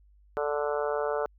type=harmonic tone; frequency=146.83 Hz; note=D3; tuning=in tune; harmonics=3 / 4 / 5 / 6 / 7 / 8 / 9 / 10; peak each=-30 / -31 / -37 / -38 / -41 / -40 / -38 / -41 dBFS; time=0.37-1.26 s; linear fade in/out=0 ms; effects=added 50 Hz sine -56 dBFS peak until 1.38 s